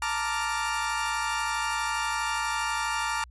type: chord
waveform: 30% pulse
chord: Bb major seventh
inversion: third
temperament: equal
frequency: 880 / 932.3 / 1174.7 / 1396.9 Hz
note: A5 / Bb5 / D6 / F6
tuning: 0 / 0 / 0 / 0 cents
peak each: -30 dBFS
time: 0.02-3.24 s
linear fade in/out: 2 ms
effects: added 60 Hz sine -47 dBFS peak until 3.3 s + resampled to 24000 Hz